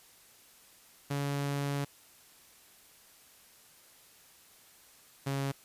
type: tone pair in turn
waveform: sawtooth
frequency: 141.6 / 137.81 Hz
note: C#3 / C#3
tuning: +37 / -10 cents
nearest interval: unison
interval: 47 cents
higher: first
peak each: -27 dBFS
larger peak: neither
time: 1.1-1.85 / 5.26-5.52 s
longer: first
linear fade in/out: 10 ms
effects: white hiss -59 dBFS RMS until 5.64 s + resampled to 32000 Hz